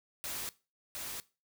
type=noise with echo; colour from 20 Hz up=white; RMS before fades=-39 dBFS; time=0.24-0.49 s; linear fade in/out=0 ms; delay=710 ms; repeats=1; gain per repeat=-2 dB; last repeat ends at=1.2 s; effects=noise-tail reverb RT60 0.3 s tail -19 dB re dry